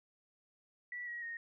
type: tone with pitch steps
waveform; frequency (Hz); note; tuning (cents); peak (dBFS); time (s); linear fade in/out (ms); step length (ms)
sine; 1954 / 1905 / 1857.2; B6 / A#6 / A#6; -19 / +37 / -7; -40; 0.92-1.37; 2; 150
effects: none